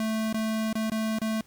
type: tone with dropouts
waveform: square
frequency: 219.9 Hz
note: A3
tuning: 1 cent flat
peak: -26 dBFS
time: 0-1.41 s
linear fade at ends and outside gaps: 2 ms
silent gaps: 0.328-0.343 / 0.729-0.753 / 0.899-0.918 / 1.187-1.216 s
effects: pink hiss -59 dBFS RMS until 1.46 s + MP3 96 kbps